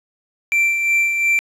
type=tone with tremolo; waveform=triangle; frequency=2349 Hz; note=D7; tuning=in tune; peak=-11 dBFS; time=0.52-1.39 s; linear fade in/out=0 ms; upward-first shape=sine; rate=2.8 Hz; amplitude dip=45%; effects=resampled to 32000 Hz + 8-bit